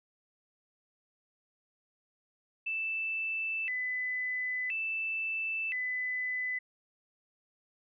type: tone with vibrato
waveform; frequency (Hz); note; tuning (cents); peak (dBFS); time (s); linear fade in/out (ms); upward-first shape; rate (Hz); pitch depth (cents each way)
sine; 2303; D7; -34; -31; 2.66-6.59; 10; square; 0.49; 240
effects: none